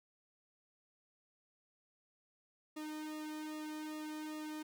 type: tone with flanger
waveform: sawtooth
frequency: 307.2 Hz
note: D#4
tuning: 22 cents flat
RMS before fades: -44 dBFS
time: 2.76-4.63 s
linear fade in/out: 10 ms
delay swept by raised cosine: 1.3 to 1.84 ms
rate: 2.5 Hz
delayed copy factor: -0.95
effects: none

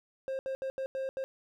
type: tone bursts at uneven times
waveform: triangle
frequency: 532 Hz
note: C5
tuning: 29 cents sharp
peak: -30 dBFS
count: 6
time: 0.28-0.39 / 0.46-0.55 / 0.62-0.7 / 0.78-0.86 / 0.95-1.09 / 1.17-1.24 s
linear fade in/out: 0 ms
effects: none

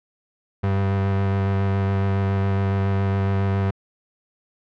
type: tone with vibrato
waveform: 35% pulse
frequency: 97.7 Hz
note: G2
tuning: 5 cents flat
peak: -17 dBFS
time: 0.63-3.71 s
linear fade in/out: 10 ms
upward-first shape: square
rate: 7.2 Hz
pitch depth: 10 cents each way
effects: low-pass 2000 Hz 12 dB/octave

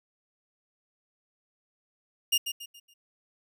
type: tone with echo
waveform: sawtooth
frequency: 2832 Hz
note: F7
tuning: 23 cents sharp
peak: -18 dBFS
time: 2.32-2.38 s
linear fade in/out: 10 ms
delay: 140 ms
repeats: 4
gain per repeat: -9 dB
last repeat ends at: 2.94 s
effects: none

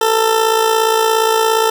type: tone with amplitude modulation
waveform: 20% pulse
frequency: 445.2 Hz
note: A4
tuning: 20 cents sharp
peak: -4 dBFS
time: 0.01-1.7 s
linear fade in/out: 5 ms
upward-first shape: sine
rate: 57.2 Hz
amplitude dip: 55%
effects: none

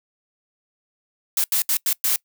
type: noise bursts at uneven times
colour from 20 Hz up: blue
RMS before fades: -20 dBFS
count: 5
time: 1.37-1.44 / 1.52-1.62 / 1.69-1.77 / 1.86-1.93 / 2.04-2.16 s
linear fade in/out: 2 ms
effects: noise-tail reverb RT60 0.1 s tail -23 dB re dry

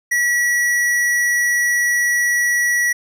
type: tone with tanh clipping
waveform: sine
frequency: 1934 Hz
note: B6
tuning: 37 cents flat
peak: -16 dBFS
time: 0.11-2.93 s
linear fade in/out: 10 ms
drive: 17 dB
effects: none

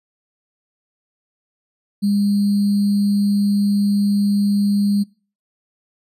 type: tone with sample-and-hold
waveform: sine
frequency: 202.6 Hz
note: G#3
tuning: 43 cents flat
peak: -14 dBFS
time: 2.02-5.04 s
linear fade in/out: 20 ms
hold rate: 4410 Hz
effects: noise-tail reverb RT60 0.4 s tail -25 dB re dry + resampled to 32000 Hz

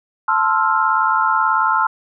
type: chord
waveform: sine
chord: F major seventh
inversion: first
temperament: equal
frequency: 880 / 1046.5 / 1318.5 / 1396.9 Hz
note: A5 / C6 / E6 / F6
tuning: 0 / 0 / 0 / 0 cents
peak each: -19 dBFS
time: 0.28-1.87 s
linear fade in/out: 5 ms
effects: none

